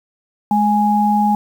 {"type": "tone pair together", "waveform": "sine", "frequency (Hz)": [210.4, 830.6], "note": ["G#3", "G#5"], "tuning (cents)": [23, 0], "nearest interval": "2 octaves", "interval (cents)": 2377, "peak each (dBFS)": [-15, -14], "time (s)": [0.51, 1.35], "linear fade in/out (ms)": 2, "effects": ["7-bit"]}